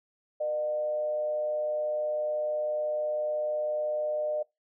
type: tone with frequency modulation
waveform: sine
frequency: 606 Hz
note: D#5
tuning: 46 cents flat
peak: -27 dBFS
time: 0.4-4.43 s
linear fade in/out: 10 ms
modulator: 130 Hz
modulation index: 0.32
effects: noise-tail reverb RT60 0.2 s tail -23 dB re dry